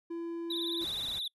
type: tone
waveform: triangle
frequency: 336.7 Hz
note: E4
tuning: 37 cents sharp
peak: -33 dBFS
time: 0.1-0.85 s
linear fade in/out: 10 ms
type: tone with vibrato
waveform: triangle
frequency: 3707 Hz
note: A#7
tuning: 10 cents flat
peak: -32 dBFS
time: 0.5-1.28 s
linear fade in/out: 5 ms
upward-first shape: triangle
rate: 19 Hz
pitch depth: 140 cents each way
type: noise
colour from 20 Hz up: pink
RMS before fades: -48 dBFS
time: 0.8-1.2 s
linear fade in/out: 20 ms
effects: noise-tail reverb RT60 0.1 s tail -25 dB re dry + resampled to 32000 Hz